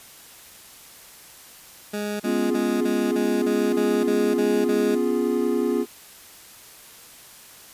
20% pulse tone bursts, 207.7 Hz, G#3, in tune, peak -21 dBFS, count 10, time 1.93-4.954 s, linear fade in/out 10 ms, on 270 ms, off 36 ms
triangle chord, C# dominant seventh, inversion third, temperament equal, 246.9 / 277.2 / 349.2 / 415.3 Hz, B3 / C#4 / E#4 / G#4, 0 / 0 / 0 / 0 cents, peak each -23 / -26 / -23 / -23 dBFS, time 2.23-5.86 s, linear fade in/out 50 ms
effects white hiss -46 dBFS RMS until 7.73 s + resampled to 32000 Hz

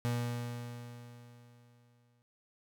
35% pulse tone with exponential decay, 120 Hz, B2, 49 cents flat, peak -28 dBFS, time 0.05-2.22 s, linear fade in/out 0 ms, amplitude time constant 470 ms, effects none

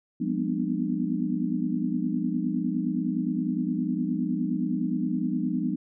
sine tone cluster, 176.4 / 203.7 / 243.8 / 253.5 / 303.4 Hz, F3 / G#3 / B3 / B3 / D#4, +18 / -33 / -22 / +45 / -44 cents, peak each -31 dBFS, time 0.2-5.76 s, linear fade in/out 10 ms, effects none

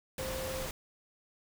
sine tone in noise, 523.3 Hz, C5, in tune, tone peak -38 dBFS, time 0.19-0.66 s, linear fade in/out 2 ms, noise pink, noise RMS -39 dBFS, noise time 0.18-0.71 s, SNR -2 dB, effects none

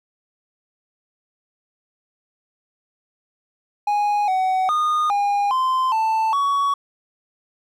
triangle tone with pitch steps, 827 / 751 / 1226 / 812 / 1036 / 885 / 1123 Hz, G#5 / F#5 / D#6 / G#5 / C6 / A5 / C#6, -8 / +26 / -26 / -39 / -17 / +10 / +22 cents, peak -15 dBFS, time 3.87-6.74 s, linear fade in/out 5 ms, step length 410 ms, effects none

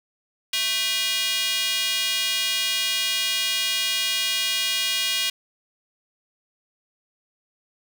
square tone with high-pass filter, 220 Hz, A3, in tune, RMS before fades -24 dBFS, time 0.53-5.3 s, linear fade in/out 5 ms, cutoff 3000 Hz, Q 2.3, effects none

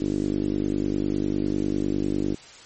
5% pulse tone with low-pass filter, 49.95 Hz, G1, 33 cents sharp, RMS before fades -25 dBFS, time 0-2.35 s, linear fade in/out 10 ms, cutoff 310 Hz, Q 3.7, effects white hiss -46 dBFS RMS until 2.65 s + MP3 32 kbps

